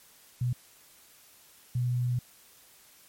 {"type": "tone bursts at uneven times", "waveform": "sine", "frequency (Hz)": 123.47, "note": "B2", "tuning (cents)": 0, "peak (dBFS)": -25, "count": 2, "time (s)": [[0.41, 0.53], [1.75, 2.19]], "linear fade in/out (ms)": 5, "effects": ["white hiss -57 dBFS RMS until 3.08 s", "MP3 64 kbps"]}